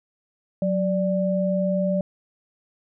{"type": "tone pair together", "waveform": "sine", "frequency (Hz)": [185, 587.3], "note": ["F#3", "D5"], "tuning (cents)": [0, 0], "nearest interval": "octave + minor sixth", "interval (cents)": 2000, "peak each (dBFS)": [-22, -23], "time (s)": [0.62, 2.01], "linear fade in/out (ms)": 2, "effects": []}